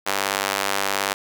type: tone with high-pass filter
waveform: sawtooth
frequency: 98.7 Hz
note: G2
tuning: 12 cents sharp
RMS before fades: -24 dBFS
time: 0.06-1.14 s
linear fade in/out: 10 ms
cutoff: 770 Hz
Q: 0.67
effects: none